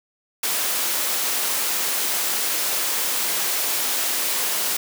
white high-pass noise, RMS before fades -23 dBFS, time 0.43-4.77 s, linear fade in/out 5 ms, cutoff 290 Hz, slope 12 dB/octave, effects none

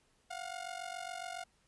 sawtooth ring-modulated tone, 714 Hz, F5, 38 cents sharp, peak -34 dBFS, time 0.3-1.44 s, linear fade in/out 10 ms, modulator 23.6 Hz, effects pink hiss -72 dBFS RMS until 1.67 s + resampled to 24000 Hz

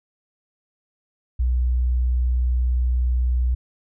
sine tone, 61.74 Hz, B1, in tune, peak -17 dBFS, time 1.39-3.55 s, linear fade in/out 10 ms, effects none

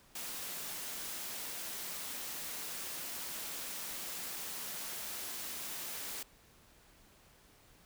white high-pass noise, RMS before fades -42 dBFS, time 0.15-6.23 s, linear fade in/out 5 ms, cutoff 150 Hz, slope 96 dB/octave, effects pink hiss -63 dBFS RMS until 7.85 s

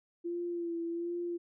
sine tone with vibrato, 341.7 Hz, F4, 38 cents flat, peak -33 dBFS, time 0.24-1.38 s, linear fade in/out 20 ms, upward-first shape sine, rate 1.3 Hz, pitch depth 32 cents each way, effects none

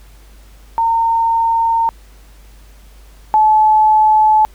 sine tone pair in turn, 914 / 862.5 Hz, A#5 / A5, -34 / -35 cents, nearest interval minor second, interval 101 cents, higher first, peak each -11 / -7 dBFS, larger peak second, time 0.78-1.89 / 3.34-4.45 s, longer neither, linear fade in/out 0 ms, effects added 50 Hz sine -39 dBFS peak until 4.54 s + pink hiss -49 dBFS RMS until 4.54 s

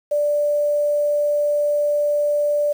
sine tone with quantisation, 587.3 Hz, D5, in tune, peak -16 dBFS, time 0.11-2.73 s, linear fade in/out 10 ms, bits 7, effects none

